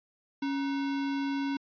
sine tone with sample-and-hold, 277.2 Hz, C#4, in tune, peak -28 dBFS, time 0.42-1.57 s, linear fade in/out 5 ms, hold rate 1225 Hz, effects resampled to 11025 Hz

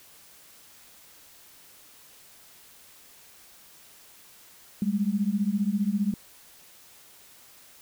sine beating tone pair, 196 / 211 Hz, G3 / G#3, 0 / +28 cents, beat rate 15 Hz, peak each -26 dBFS, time 4.82-6.14 s, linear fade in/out 2 ms, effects white hiss -53 dBFS RMS until 7.81 s

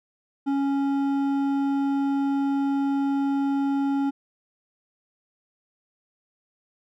sine tone with hard clipping, 277.2 Hz, C#4, in tune, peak -23 dBFS, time 0.46-4.11 s, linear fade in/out 20 ms, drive 8 dB, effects none

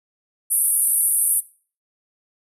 white band-pass noise, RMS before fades -19 dBFS, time 0.5-1.41 s, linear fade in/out 20 ms, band 9100 to 12000 Hz, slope 96 dB/octave, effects noise-tail reverb RT60 0.4 s tail -19 dB re dry

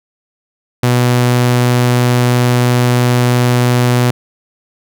sawtooth tone, 123 Hz, B2, 7 cents flat, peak -5 dBFS, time 0.83-4.11 s, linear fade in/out 5 ms, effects none

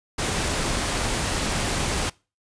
pink noise, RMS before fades -25 dBFS, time 0.18-2.1 s, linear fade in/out 10 ms, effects noise-tail reverb RT60 0.3 s tail -23 dB re dry + resampled to 22050 Hz

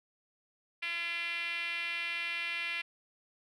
5% pulse tone with band-pass filter, 340.6 Hz, F4, 43 cents flat, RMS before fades -36 dBFS, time 0.82-2.82 s, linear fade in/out 10 ms, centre 2400 Hz, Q 3.7, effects none

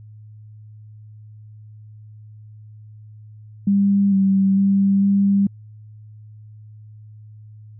sine tone with pitch steps, 199.2 / 193.9 / 196.7 / 198.6 Hz, G3 / G3 / G3 / G3, +28 / -19 / +6 / +23 cents, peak -13 dBFS, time 3.67-5.47 s, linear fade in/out 5 ms, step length 450 ms, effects added 107 Hz sine -39 dBFS peak until 7.79 s

